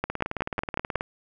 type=two click trains; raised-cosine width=0.5 ms; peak=-10 / -14 dBFS; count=6 / 18; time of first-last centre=0.04-0.957 / 0.1-1.009 s; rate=5.45 / 18.7 Hz; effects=none